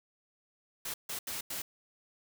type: noise bursts at uneven times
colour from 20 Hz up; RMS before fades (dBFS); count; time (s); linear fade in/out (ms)
white; -38; 4; 0.85-0.94 / 1.09-1.19 / 1.27-1.41 / 1.5-1.62; 5
effects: none